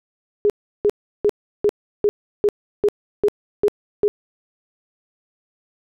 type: tone bursts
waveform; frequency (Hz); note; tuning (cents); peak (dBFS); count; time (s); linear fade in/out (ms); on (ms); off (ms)
sine; 413.5; G#4; -8; -12; 10; 0.45-4.08; 0; 48; 350
effects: none